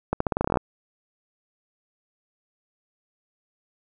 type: accelerating click train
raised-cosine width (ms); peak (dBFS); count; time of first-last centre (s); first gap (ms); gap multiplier
1; -8; 13; 0.13-0.572; 74; 0.86
effects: none